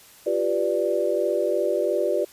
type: chord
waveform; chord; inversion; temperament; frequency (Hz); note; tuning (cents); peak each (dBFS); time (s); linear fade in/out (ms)
sine; G dominant seventh; third; equal; 349.2 / 392 / 493.9 / 587.3; F4 / G4 / B4 / D5; 0 / 0 / 0 / 0; -27 / -26 / -27 / -24; 0.26-2.25; 10
effects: white hiss -50 dBFS RMS until 2.32 s + resampled to 32000 Hz